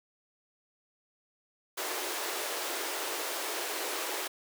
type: high-pass noise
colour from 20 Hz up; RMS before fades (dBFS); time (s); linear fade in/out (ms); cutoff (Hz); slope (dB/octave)
pink; -35; 1.77-4.28; 10; 330; 48
effects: none